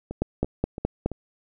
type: two click trains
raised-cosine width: 2 ms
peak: -19 / -9 dBFS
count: 4 / 5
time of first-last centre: 0.11-1.117 / 0.22-1.06 s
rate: 2.98 / 4.76 Hz
effects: none